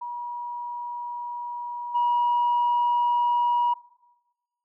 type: tone with level steps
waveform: sine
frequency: 962 Hz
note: B5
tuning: 46 cents flat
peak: -30 / -18 dBFS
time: 0.01-3.74 s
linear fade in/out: 10 ms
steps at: 1.94 s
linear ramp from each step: 20 ms
effects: noise-tail reverb RT60 1.0 s tail -19 dB re dry + tanh soft clip ceiling -16 dBFS